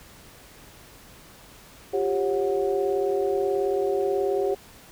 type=tone cluster; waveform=sine; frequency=358 / 396.5 / 546 / 734 Hz; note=F4 / G4 / C#5 / F#5; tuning=+43 / +20 / -26 / -14 cents; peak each=-31 / -23 / -29 / -32 dBFS; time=1.93-4.55 s; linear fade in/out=10 ms; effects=pink hiss -49 dBFS RMS until 4.91 s